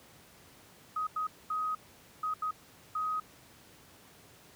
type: tone bursts at uneven times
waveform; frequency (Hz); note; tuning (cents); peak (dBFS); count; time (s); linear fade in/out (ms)
sine; 1258; D#6; +19; -30; 6; 0.96-1.07 / 1.16-1.27 / 1.5-1.75 / 2.23-2.34 / 2.42-2.51 / 2.95-3.2; 5
effects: pink hiss -57 dBFS RMS until 4.55 s + high-pass 80 Hz 12 dB/octave